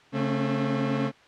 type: tone cluster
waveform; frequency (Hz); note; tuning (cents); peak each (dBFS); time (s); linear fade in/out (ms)
30% pulse; 139.2 / 220.6 / 268.3; C#3 / A3 / C4; +8 / +5 / +44; -26; 0.12-1.12; 50
effects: white hiss -54 dBFS RMS until 1.27 s + low-pass 3000 Hz 12 dB/octave